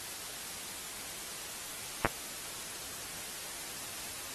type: clicks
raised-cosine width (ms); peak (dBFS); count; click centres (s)
0.5; -11; 2; 2.048 / 2.057
effects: white hiss -42 dBFS RMS until 4.34 s + AAC 32 kbps